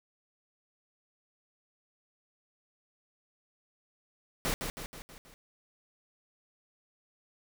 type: noise with echo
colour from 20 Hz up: pink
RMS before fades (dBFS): -31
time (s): 4.45-4.54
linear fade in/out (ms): 0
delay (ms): 160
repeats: 5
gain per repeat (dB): -5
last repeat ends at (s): 5.34
effects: none